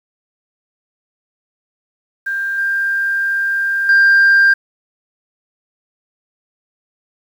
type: tone with level steps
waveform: sine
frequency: 1591 Hz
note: G6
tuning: 25 cents sharp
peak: -17 / -14 / -5 dBFS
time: 2.26-4.54 s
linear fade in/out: 10 ms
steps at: 2.58 / 3.89 s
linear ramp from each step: 2 ms
effects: tanh soft clip ceiling -5 dBFS + 7-bit